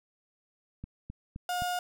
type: click train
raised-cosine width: 5 ms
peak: -27 dBFS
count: 4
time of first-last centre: 0.84-1.621 s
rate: 3.84 Hz
type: tone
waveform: 35% pulse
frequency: 716 Hz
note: F5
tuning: 43 cents sharp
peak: -28 dBFS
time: 1.49-1.79 s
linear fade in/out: 2 ms
effects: none